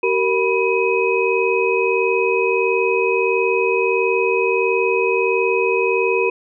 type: tone cluster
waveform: sine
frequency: 382.9 / 464.4 / 983 / 2526 Hz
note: G4 / A#4 / B5 / D#7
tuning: -41 / -7 / -8 / +26 cents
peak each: -19 / -19 / -24 / -21 dBFS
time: 0.03-6.3 s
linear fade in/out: 5 ms
effects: none